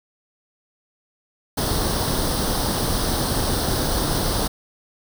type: noise with comb filter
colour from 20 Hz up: pink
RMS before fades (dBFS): -22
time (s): 1.57-4.48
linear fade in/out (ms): 10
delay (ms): 0.21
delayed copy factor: +0.7
effects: none